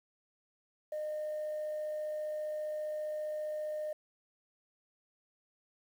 sine tone with amplitude modulation, 610 Hz, D#5, 34 cents flat, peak -32 dBFS, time 0.92-3.93 s, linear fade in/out 5 ms, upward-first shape sine, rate 55 Hz, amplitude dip 25%, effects tanh soft clip ceiling -32 dBFS + 10-bit

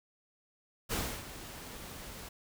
pink noise with ADSR envelope, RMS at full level -33 dBFS, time 0.89-2.29 s, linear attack 31 ms, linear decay 300 ms, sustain -13 dB, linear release 8 ms, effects none

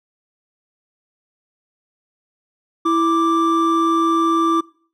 triangle tone pair together, 330 / 1176 Hz, E4 / D6, +2 / +2 cents, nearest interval octave + minor seventh, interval 2200 cents, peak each -15 dBFS, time 2.85-4.61 s, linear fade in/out 10 ms, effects noise-tail reverb RT60 0.5 s tail -24 dB re dry

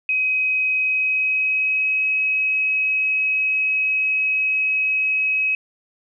sine tone with pitch glide, 2529 to 2551 Hz, D#7 to D#7, +28 to +43 cents, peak -17 dBFS, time 0.09-5.55 s, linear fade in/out 2 ms, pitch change +15 cents, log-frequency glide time 0.79-2.02 s, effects none

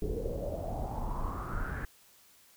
brown noise with low-pass filter sweep, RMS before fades -35 dBFS, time 0.02-1.85 s, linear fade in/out 2 ms, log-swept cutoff 410 to 1700 Hz, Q 8.6, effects white hiss -61 dBFS RMS until 2.56 s

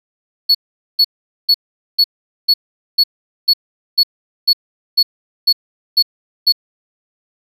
triangle tone bursts, 4397 Hz, C#8, 15 cents flat, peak -6 dBFS, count 13, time 0.49-6.524 s, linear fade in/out 10 ms, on 58 ms, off 440 ms, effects none

